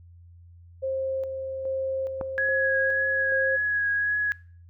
sine tone with tremolo, 531 Hz, C5, 25 cents sharp, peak -25 dBFS, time 0.82-3.57 s, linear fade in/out 20 ms, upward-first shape square, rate 1.2 Hz, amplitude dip 40%
click, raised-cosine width 1 ms, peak -18 dBFS, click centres 2.212 s
sine tone with vibrato, 1666 Hz, G#6, 5 cents sharp, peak -22 dBFS, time 2.38-4.32 s, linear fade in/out 0 ms, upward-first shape triangle, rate 1.8 Hz, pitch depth 20 cents each way
effects noise-tail reverb RT60 0.5 s tail -22 dB re dry + added 86 Hz sine -47 dBFS peak until 4.69 s

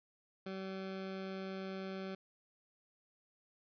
20% pulse tone, 191 Hz, G3, 45 cents flat, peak -36 dBFS, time 0.46-2.15 s, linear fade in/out 5 ms, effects resampled to 11025 Hz + 12-bit

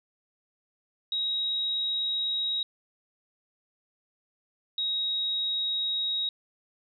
sine tone pair in turn, 3808 / 3793 Hz, A#7 / A#7, +36 / +29 cents, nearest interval unison, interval 7 cents, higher first, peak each -26 dBFS, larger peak neither, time 1.12-2.63 / 4.78-6.29 s, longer neither, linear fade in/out 2 ms, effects none

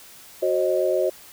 sine chord, C diminished, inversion second, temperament equal with one note detuned, 370 / 534.6 / 622.3 Hz, Gb4 / C5 / Eb5, 0 / +37 / 0 cents, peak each -23 dBFS, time 0.42-1.1 s, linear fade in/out 10 ms, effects white hiss -46 dBFS RMS until 1.32 s

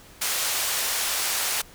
white band-pass noise, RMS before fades -26 dBFS, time 0.21-1.62 s, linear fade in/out 10 ms, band 570 to 12000 Hz, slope 12 dB/octave, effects pink hiss -49 dBFS RMS until 1.74 s

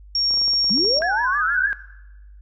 sine tone, 5540 Hz, F8, 15 cents flat, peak -18 dBFS, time 0.15-0.99 s, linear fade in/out 2 ms
clicks, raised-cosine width 1 ms, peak -26 dBFS, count 12, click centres 0.309 / 0.34 / 0.374 / 0.416 / 0.48 / 0.535 / 0.644 / 0.696 / 0.776 / 0.849 / 0.969 / 1.008 s
sine linear sweep, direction up, 174.7 to 1643 Hz, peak -21 dBFS, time 0.7-1.68 s, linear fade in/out 10 ms
sine tone with vibrato, 1583 Hz, G6, 17 cents sharp, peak -20 dBFS, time 1.02-1.73 s, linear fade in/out 0 ms, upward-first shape sine, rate 6.4 Hz, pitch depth 140 cents each way
effects noise-tail reverb RT60 1.0 s tail -17 dB re dry + added 50 Hz sine -41 dBFS peak until 2.41 s

